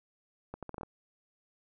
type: accelerating click train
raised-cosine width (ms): 1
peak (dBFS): -26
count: 7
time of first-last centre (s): 0.54-0.833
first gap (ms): 87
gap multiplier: 0.76
effects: none